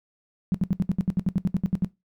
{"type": "tone bursts", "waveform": "sine", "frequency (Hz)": 185, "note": "F#3", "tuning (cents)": 0, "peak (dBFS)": -18, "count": 15, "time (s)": [0.52, 1.846], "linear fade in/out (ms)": 0, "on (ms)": 24, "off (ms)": 69, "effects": ["noise-tail reverb RT60 0.2 s tail -18 dB re dry"]}